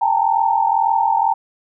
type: tone cluster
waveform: sine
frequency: 796 / 882 / 924 Hz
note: G5 / A5 / A#5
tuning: +26 / +4 / -16 cents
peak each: -18 dBFS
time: 0.01-1.34 s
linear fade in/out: 10 ms
effects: none